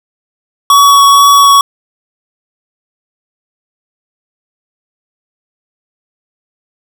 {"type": "tone with vibrato", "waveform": "square", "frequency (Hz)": 1125, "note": "C#6", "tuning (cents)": 25, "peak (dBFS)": -3, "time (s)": [0.7, 1.61], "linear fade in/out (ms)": 2, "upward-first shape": "triangle", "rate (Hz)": 2.1, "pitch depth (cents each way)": 10, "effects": []}